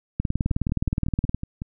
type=two click trains; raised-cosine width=5 ms; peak=-10 / -17 dBFS; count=23 / 7; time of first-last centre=0.2-1.346 / 0.51-1.619 s; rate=19.2 / 5.41 Hz; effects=none